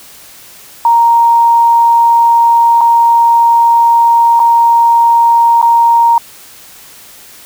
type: tone with dropouts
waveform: sine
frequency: 932.3 Hz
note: A#5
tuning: in tune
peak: -4 dBFS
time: 0.85-6.18 s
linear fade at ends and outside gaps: 2 ms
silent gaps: 2.809-2.813 / 4.395-4.4 / 5.616-5.626 s
effects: white hiss -36 dBFS RMS until 7.45 s